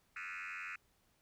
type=tone with frequency modulation; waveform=sine; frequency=1958 Hz; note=B6; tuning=15 cents flat; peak=-40 dBFS; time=0.16-0.76 s; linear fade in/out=5 ms; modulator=92.1 Hz; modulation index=7.2; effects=tanh soft clip ceiling -40 dBFS + pink hiss -74 dBFS RMS until 1.21 s